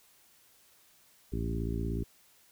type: harmonic tone with a mistuned harmonic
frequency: 56.8 Hz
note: A#1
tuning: 44 cents flat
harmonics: 1 / 2 / 3 / 4 / 5 / 6 / 7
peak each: -34 / -37 / -39 / -40 / -41 / -42 / -42 dBFS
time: 1.32-2.04 s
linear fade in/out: 10 ms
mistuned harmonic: 1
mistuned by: +75 cents
effects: white hiss -63 dBFS RMS until 2.51 s